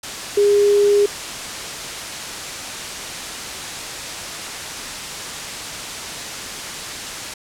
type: tone in noise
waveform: sine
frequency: 408 Hz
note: G#4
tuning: 31 cents flat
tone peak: -11 dBFS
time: 0.37-1.06 s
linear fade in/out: 5 ms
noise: white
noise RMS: -28 dBFS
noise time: 0.03-7.34 s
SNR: +14 dB
effects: low-pass 8000 Hz 12 dB/octave